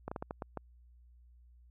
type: slowing click train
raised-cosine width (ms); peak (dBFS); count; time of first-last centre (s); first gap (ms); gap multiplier
1; -24; 7; 0.08-0.573; 35; 1.34
effects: added 60 Hz sine -57 dBFS peak until 1.7 s